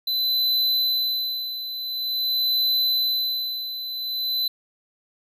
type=tone with tremolo; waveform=square; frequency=4019 Hz; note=B7; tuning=30 cents sharp; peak=-19 dBFS; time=0.07-4.48 s; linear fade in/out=5 ms; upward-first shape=sine; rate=0.47 Hz; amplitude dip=70%; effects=none